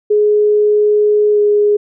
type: tone with pitch glide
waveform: sine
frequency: 419.3 to 415 Hz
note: G#4 to G#4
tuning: +17 to -1 cents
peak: -8 dBFS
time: 0.1-1.77 s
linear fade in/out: 10 ms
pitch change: -18 cents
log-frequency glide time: 1.32-1.39 s
effects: none